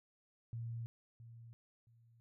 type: tone with echo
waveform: sine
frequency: 116 Hz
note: A#2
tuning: 8 cents flat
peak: -40 dBFS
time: 0.53-0.86 s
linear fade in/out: 0 ms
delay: 670 ms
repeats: 2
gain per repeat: -12 dB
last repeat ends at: 2.2 s
effects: none